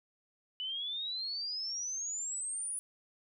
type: exponential sweep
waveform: sine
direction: up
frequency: 2966 to 9956 Hz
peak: -35 dBFS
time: 0.6-2.79 s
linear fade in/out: 0 ms
effects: none